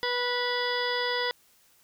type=harmonic tone; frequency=490 Hz; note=B4; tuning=14 cents flat; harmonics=1 / 2 / 3 / 4 / 6 / 7 / 8 / 9 / 10; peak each=-31 / -33 / -36 / -32 / -42 / -34 / -44 / -47 / -36 dBFS; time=0.03-1.31 s; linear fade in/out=0 ms; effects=white hiss -62 dBFS RMS until 1.83 s